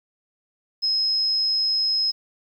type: tone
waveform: sine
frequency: 5130 Hz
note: E8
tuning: 48 cents flat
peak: -19 dBFS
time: 0.82-2.12 s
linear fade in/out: 20 ms
effects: 9-bit